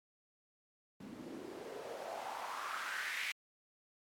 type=noise with band-pass filter sweep; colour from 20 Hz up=white; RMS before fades=-43 dBFS; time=1-3.32 s; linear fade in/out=5 ms; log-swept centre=210 to 2300 Hz; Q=3.5; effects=MP3 96 kbps